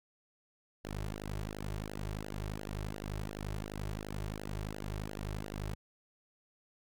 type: tone with flanger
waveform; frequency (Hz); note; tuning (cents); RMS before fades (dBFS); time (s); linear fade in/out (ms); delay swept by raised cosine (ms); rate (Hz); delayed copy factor
sawtooth; 51.6; G#1; -10; -40; 0.84-5.75; 10; 0.83 to 4.13; 2.8; -0.95
effects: none